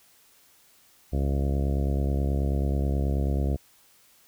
harmonic tone, 69.3 Hz, C#2, in tune, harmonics 1 / 2 / 3 / 4 / 5 / 6 / 7 / 8 / 9 / 10, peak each -24 / -30 / -34 / -36 / -38 / -40 / -41 / -42 / -43 / -44 dBFS, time 1.12-3.57 s, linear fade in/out 20 ms, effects white hiss -59 dBFS RMS until 4.27 s

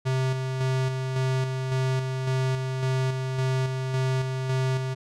square tone with tremolo, 130.81 Hz, C3, in tune, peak -23 dBFS, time 0.05-4.95 s, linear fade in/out 20 ms, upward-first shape square, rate 1.8 Hz, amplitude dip 40%, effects low-pass 7000 Hz 12 dB/octave

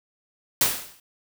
white noise with exponential decay, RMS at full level -17 dBFS, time 0.61-1 s, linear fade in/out 2 ms, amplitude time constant 84 ms, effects none

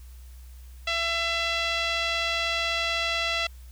5% pulse tone with low-pass filter, 671 Hz, E5, 31 cents sharp, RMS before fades -27 dBFS, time 0.87-3.47 s, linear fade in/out 5 ms, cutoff 3200 Hz, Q 1.5, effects added 62 Hz sine -42 dBFS peak until 3.71 s + white hiss -58 dBFS RMS until 3.71 s

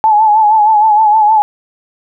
sine tone with vibrato, 858 Hz, A5, 44 cents flat, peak -5 dBFS, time 0.04-1.42 s, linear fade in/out 0 ms, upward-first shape sine, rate 6.4 Hz, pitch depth 58 cents each way, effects none

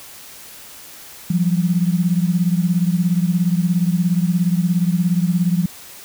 sine beating tone pair, 171.6 / 188.6 Hz, F3 / F#3, -30 / +33 cents, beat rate 17 Hz, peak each -16 / -19 dBFS, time 1.3-5.66 s, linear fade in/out 5 ms, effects white hiss -39 dBFS RMS until 6.04 s

